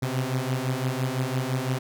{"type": "beating tone pair", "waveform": "sawtooth", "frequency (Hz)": [126.6, 132.5], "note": ["B2", "C3"], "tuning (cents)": [43, 22], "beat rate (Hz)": 5.9, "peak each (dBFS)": -24, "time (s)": [0.02, 1.79], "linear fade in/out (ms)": 10, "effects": []}